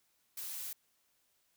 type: noise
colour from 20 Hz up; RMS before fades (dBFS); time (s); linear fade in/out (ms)
blue; -42; 0.37-0.73; 5
effects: white hiss -75 dBFS RMS until 1.56 s